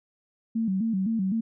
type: tone with vibrato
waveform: sine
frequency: 207.1 Hz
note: G#3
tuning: 5 cents flat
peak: -23 dBFS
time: 0.55-1.41 s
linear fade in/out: 10 ms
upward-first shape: square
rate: 3.9 Hz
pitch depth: 150 cents each way
effects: none